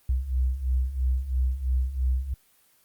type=beating tone pair; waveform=sine; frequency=62 / 65 Hz; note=B1 / C2; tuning=+7 / -11 cents; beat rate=3 Hz; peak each=-28 / -24 dBFS; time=0.09-2.34 s; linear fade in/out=5 ms; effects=white hiss -62 dBFS RMS until 2.84 s + Opus 24 kbps